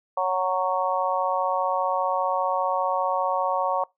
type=harmonic tone; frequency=185 Hz; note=F#3; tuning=in tune; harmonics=3 / 4 / 5 / 6; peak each=-27 / -27 / -27 / -27 dBFS; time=0.17-3.84 s; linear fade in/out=5 ms; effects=noise-tail reverb RT60 0.2 s tail -24 dB re dry